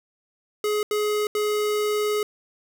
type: tone bursts at uneven times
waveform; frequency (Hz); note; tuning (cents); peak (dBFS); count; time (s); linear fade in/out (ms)
square; 420.6; G#4; +22; -22; 3; 0.64-0.83 / 0.91-1.27 / 1.35-2.23; 2
effects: none